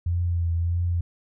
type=tone with vibrato; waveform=sine; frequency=85.7 Hz; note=F2; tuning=32 cents flat; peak=-21 dBFS; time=0.06-1.01 s; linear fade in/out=5 ms; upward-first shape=triangle; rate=1.6 Hz; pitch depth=39 cents each way; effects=none